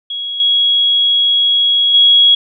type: tone with level steps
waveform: sine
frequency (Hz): 3322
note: G#7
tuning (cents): 0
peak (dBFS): -19 / -9 / -5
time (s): 0.1-2.35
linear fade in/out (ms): 5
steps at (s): 0.4 / 1.94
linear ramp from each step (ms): 2
effects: none